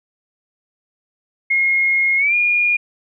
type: tone with pitch glide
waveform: sine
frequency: 2151 to 2428 Hz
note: C7 to D#7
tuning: +47 to -43 cents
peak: -13 dBFS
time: 1.5-2.77 s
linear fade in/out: 10 ms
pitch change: +210 cents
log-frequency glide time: 2.17-2.35 s
effects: none